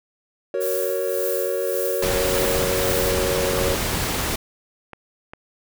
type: chord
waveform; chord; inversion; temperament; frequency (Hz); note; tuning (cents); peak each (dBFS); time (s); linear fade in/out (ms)
triangle; F# major; none; equal with one note detuned; 374.7 / 466.2 / 554.4; F#4 / A#4 / C#5; +22 / 0 / 0; -25 / -24 / -23; 0.54-3.75; 2
type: noise with tremolo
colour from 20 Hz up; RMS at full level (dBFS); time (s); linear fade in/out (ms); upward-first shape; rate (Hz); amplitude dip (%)
violet; -28; 0.6-3.13; 20; sine; 1.8; 55
type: noise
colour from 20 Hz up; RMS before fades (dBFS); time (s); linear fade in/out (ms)
pink; -24; 2.02-4.36; 5
type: clicks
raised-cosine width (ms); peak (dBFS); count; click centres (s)
0.5; -22; 4; 3.659 / 4.078 / 4.933 / 5.335
effects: none